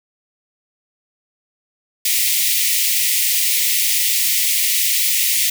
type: high-pass noise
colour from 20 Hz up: white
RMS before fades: -17 dBFS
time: 2.05-5.5 s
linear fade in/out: 5 ms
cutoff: 1900 Hz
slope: 96 dB/octave
effects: none